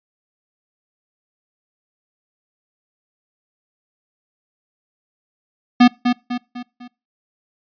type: tone with echo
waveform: square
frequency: 244.9 Hz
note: B3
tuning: 14 cents flat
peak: -7 dBFS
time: 5.8-5.88 s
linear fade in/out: 10 ms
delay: 250 ms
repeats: 4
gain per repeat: -7 dB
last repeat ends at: 6.88 s
effects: noise-tail reverb RT60 0.3 s tail -25 dB re dry + resampled to 11025 Hz